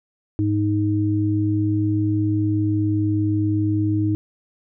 sine tone pair together, 104.3 / 312.5 Hz, G#2 / D#4, +8 / +8 cents, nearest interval octave + perfect fifth, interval 1900 cents, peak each -20 dBFS, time 0.39-4.15 s, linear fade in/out 0 ms, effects none

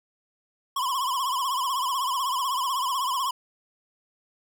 square tone with vibrato, 1046.5 Hz, C6, in tune, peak -25 dBFS, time 0.76-3.31 s, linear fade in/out 5 ms, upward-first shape triangle, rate 16 Hz, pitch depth 140 cents each way, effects none

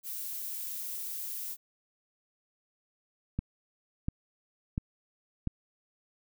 violet noise, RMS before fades -38 dBFS, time 0.03-1.57 s, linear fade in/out 50 ms
click train, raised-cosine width 5 ms, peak -18 dBFS, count 4, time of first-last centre 3.39-5.473 s, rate 1.44 Hz
effects none

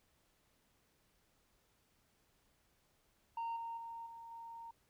sine tone with level steps, 922 Hz, A#5, 19 cents flat, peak -35 / -40 / -44 / -49 / -47 dBFS, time 3.37-4.71 s, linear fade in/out 5 ms, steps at 3.56 / 3.77 / 4.06 / 4.31 s, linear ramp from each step 5 ms, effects tanh soft clip ceiling -37 dBFS + pink hiss -75 dBFS RMS until 4.89 s

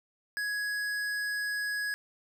sine tone with tanh clipping, 1670 Hz, G#6, 9 cents sharp, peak -32 dBFS, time 0.37-1.94 s, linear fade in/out 0 ms, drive 16 dB, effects none

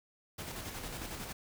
pink noise with tremolo, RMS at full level -41 dBFS, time 0.38-1.33 s, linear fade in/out 10 ms, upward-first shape square, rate 11 Hz, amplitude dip 35%, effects none

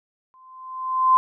sine tone with exponential growth, 1036 Hz, C6, 17 cents flat, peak -10 dBFS, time 0.34-1.17 s, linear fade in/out 0 ms, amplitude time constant 180 ms, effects none

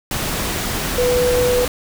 sine tone in noise, 493.9 Hz, B4, in tune, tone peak -14 dBFS, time 0.98-1.65 s, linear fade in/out 2 ms, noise pink, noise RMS -22 dBFS, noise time 0.11-1.68 s, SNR +5 dB, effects none

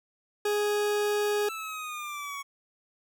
40% pulse tone, 415.3 Hz, G#4, in tune, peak -24 dBFS, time 0.45-1.49 s, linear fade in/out 5 ms
25% pulse linear sweep, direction down, 1331 to 1108.7 Hz, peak -31 dBFS, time 1.48-2.43 s, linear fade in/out 20 ms
effects none

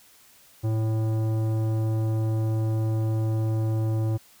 triangle tone with tanh clipping, 110.4 Hz, A2, 6 cents sharp, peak -24 dBFS, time 0.63-4.18 s, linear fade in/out 20 ms, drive 18 dB, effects white hiss -55 dBFS RMS until 4.4 s

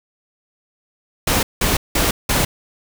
pink noise bursts, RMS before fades -17 dBFS, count 4, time 1.27-2.45 s, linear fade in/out 5 ms, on 160 ms, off 180 ms, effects none

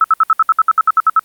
sine tone bursts, 1306 Hz, E6, 17 cents flat, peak -6 dBFS, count 13, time 0.01-1.194 s, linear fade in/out 2 ms, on 32 ms, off 64 ms, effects white hiss -51 dBFS RMS until 1.24 s + Opus 48 kbps

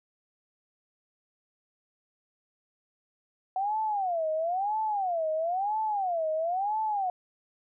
sine tone with vibrato, 740 Hz, F#5, in tune, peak -26 dBFS, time 3.56-7.1 s, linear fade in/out 2 ms, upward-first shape sine, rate 1 Hz, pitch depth 290 cents each way, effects none

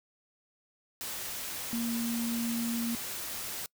sine tone in noise, 233.1 Hz, A#3, in tune, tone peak -30 dBFS, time 1.73-2.95 s, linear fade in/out 0 ms, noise white, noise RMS -38 dBFS, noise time 1.01-3.66 s, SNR +5 dB, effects noise-tail reverb RT60 0.1 s tail -25 dB re dry

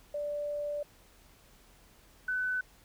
sine tone pair in turn, 586 / 1504.2 Hz, D5 / F#6, -4 / +28 cents, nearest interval octave + major third, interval 1632 cents, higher second, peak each -32 / -29 dBFS, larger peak second, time 0.14-0.83 / 2.28-2.61 s, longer first, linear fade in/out 5 ms, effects added 40 Hz sine -63 dBFS peak until 2.84 s + pink hiss -61 dBFS RMS until 2.84 s

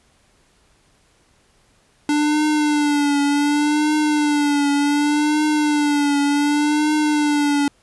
square tone with vibrato, 294.4 Hz, D4, 4 cents sharp, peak -16 dBFS, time 2.09-7.68 s, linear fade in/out 2 ms, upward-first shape triangle, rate 0.67 Hz, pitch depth 61 cents each way, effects pink hiss -58 dBFS RMS until 7.82 s + resampled to 24000 Hz

